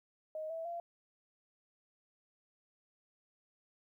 sine tone with pitch steps, 625 / 654.6 / 685.5 Hz, D#5 / E5 / F5, +8 / -12 / -32 cents, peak -38 dBFS, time 0.35-0.8 s, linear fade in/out 2 ms, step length 150 ms, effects 13-bit

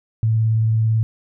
sine tone with vibrato, 111.2 Hz, A2, 19 cents sharp, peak -14 dBFS, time 0.23-1.03 s, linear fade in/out 0 ms, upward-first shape square, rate 18 Hz, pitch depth 14 cents each way, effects none

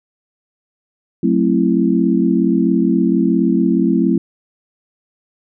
sine chord, F# half-diminished seventh, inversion none, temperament just, 185 / 222 / 266.4 / 333 Hz, F#3 / A3 / C4 / E4, 0 / +16 / +31 / +18 cents, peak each -17 dBFS, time 1.23-4.18 s, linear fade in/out 5 ms, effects none

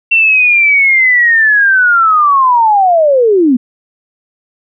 sine linear sweep, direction down, 2716 to 233.1 Hz, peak -5 dBFS, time 0.11-3.57 s, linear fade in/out 10 ms, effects none

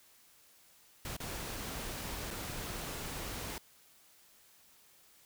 pink noise with dropouts, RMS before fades -41 dBFS, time 1.05-3.58 s, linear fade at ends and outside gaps 1 ms, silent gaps 1.166-1.202 / 2.305-2.31 s, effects white hiss -63 dBFS RMS until 5.25 s

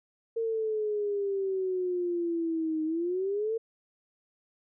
sine exponential two-way sweep, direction down then up, 458.5 to 311.1 to 458.5 Hz, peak -27 dBFS, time 0.36-3.58 s, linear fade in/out 10 ms, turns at 2.84 s, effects none

